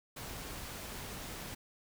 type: noise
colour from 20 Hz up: pink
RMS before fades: -44 dBFS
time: 0.16-1.55 s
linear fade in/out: 10 ms
effects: none